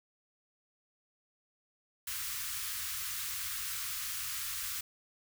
white band-stop noise, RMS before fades -38 dBFS, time 2.07-4.81 s, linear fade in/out 5 ms, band 120 to 1100 Hz, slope 48 dB/octave, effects none

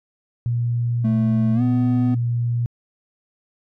sine tone, 119.1 Hz, A#2, 38 cents sharp, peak -18 dBFS, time 0.46-2.66 s, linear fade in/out 0 ms
triangle tone with pitch glide, 220 to 249.8 Hz, A3 to B3, 0 to +20 cents, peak -15 dBFS, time 1.04-2.15 s, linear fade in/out 10 ms, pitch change +220 cents, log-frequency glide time 1.54-1.62 s
effects tanh soft clip ceiling -8 dBFS

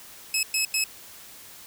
15% pulse tone bursts at uneven times, 2581 Hz, E7, 37 cents flat, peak -15 dBFS, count 3, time 0.34-0.43 / 0.54-0.65 / 0.74-0.84 s, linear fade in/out 2 ms, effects white hiss -46 dBFS RMS until 1.66 s

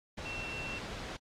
sine tone in noise, 2708 Hz, E7, 46 cents sharp, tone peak -39 dBFS, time 0.25-0.79 s, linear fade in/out 10 ms, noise pink, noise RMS -42 dBFS, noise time 0.17-1.17 s, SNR 0 dB, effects low-pass 5000 Hz 12 dB/octave + AAC 48 kbps

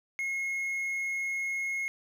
triangle tone, 2163 Hz, C#7, 43 cents flat, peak -28 dBFS, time 0.19-1.88 s, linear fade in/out 0 ms, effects none

